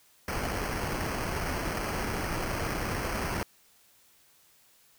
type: noise with sample-and-hold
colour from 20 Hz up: pink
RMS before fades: -32 dBFS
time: 0.28-3.43 s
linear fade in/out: 2 ms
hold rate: 3675 Hz
effects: white hiss -62 dBFS RMS until 4.98 s